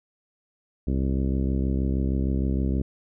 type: harmonic tone with a mistuned harmonic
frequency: 66.4 Hz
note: C2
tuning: 26 cents sharp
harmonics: 1 / 2 / 3 / 4 / 5 / 6 / 7 / 8 / 9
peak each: -24 / -30 / -29 / -31 / -35 / -38 / -43 / -47 / -48 dBFS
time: 0.87-2.82 s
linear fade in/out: 5 ms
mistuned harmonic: 9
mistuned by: +16 cents
effects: none